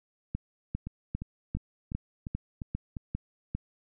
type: two click trains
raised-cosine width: 5 ms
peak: -19 / -24 dBFS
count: 9 / 7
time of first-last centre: 0.35-3.55 / 0.87-2.968 s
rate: 2.5 / 2.86 Hz
effects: none